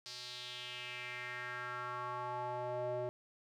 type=tone with band-pass filter sweep; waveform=square; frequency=123.47 Hz; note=B2; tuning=in tune; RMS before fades=-42 dBFS; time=0.06-3.09 s; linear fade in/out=0 ms; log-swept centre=4800 to 530 Hz; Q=3.4; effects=none